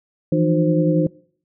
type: tone cluster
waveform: sine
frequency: 162.9 / 173.5 / 305.7 / 361.6 / 522 Hz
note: E3 / F3 / D#4 / F#4 / C5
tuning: -20 / -11 / -30 / -40 / -4 cents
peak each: -18 / -26 / -19 / -26 / -22 dBFS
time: 0.32-1.07 s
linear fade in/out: 5 ms
effects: noise-tail reverb RT60 0.6 s tail -24 dB re dry